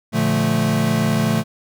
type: chord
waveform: square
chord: Bb major seventh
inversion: none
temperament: equal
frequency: 116.54 / 146.83 / 174.61 / 220 Hz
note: Bb2 / D3 / F3 / A3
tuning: 0 / 0 / 0 / 0 cents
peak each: -24 / -23 / -24 / -20 dBFS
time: 0.12-1.44 s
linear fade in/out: 50 ms
effects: none